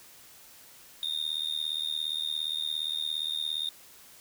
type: tone with amplitude modulation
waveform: triangle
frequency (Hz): 3665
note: A#7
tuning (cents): -30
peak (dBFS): -24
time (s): 1.03-3.69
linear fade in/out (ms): 0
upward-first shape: sine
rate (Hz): 77.3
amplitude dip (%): 95
effects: white hiss -53 dBFS RMS until 4.2 s